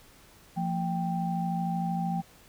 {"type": "tone cluster", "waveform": "sine", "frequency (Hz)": [173.2, 226.3, 786], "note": ["F3", "A3", "G5"], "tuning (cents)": [-14, 49, 4], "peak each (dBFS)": [-29, -36, -32], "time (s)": [0.56, 2.22], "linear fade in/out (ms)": 20, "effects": ["pink hiss -56 dBFS RMS until 2.48 s"]}